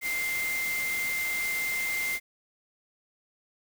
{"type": "tone in noise", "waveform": "sine", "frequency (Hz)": 2092, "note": "C7", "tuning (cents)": -1, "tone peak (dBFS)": -28, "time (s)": [0.01, 2.2], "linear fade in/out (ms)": 50, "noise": "white", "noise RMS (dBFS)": -36, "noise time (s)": [0.01, 2.2], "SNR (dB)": 5, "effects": []}